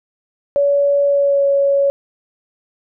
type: tone with pitch glide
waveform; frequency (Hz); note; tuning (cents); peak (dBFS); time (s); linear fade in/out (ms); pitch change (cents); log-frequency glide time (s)
sine; 567 to 558.2; C#5 to C#5; +39 to +12; -11; 0.56-1.9; 0; -27; 1.05-1.46
effects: none